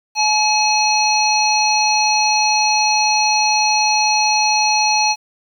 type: harmonic tone with a mistuned harmonic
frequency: 852 Hz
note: G#5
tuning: 44 cents sharp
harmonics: 1 / 3 / 5 / 7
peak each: -16 / -19 / -19 / -21 dBFS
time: 0.15-5.16 s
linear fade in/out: 50 ms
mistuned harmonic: 7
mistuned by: -38 cents
effects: 8-bit